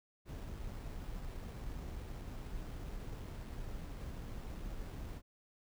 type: noise with sample-and-hold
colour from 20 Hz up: brown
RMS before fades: -44 dBFS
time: 0.25-5.22 s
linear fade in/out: 50 ms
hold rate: 6300 Hz
effects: none